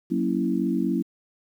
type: chord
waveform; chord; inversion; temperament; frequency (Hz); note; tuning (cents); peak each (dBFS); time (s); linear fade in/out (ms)
sine; F# dominant seventh; none; equal; 185 / 233.1 / 277.2 / 329.6; F#3 / A#3 / C#4 / E4; 0 / 0 / 0 / 0; -27; 0.1-1.03; 20
effects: 9-bit